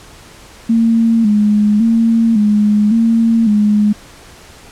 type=tone with vibrato; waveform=sine; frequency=218.5 Hz; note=A3; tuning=12 cents flat; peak=-8 dBFS; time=0.69-3.93 s; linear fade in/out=10 ms; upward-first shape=square; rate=0.9 Hz; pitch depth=75 cents each way; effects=pink hiss -39 dBFS RMS until 4.71 s + low-pass 10000 Hz 12 dB/octave